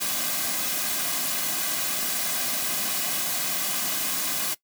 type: noise with comb filter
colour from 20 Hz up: white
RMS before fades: -27 dBFS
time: 0-4.55 s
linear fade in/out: 20 ms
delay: 2.2 ms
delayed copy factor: -0.6
effects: noise-tail reverb RT60 0.1 s tail -19 dB re dry + high-pass 150 Hz 12 dB/octave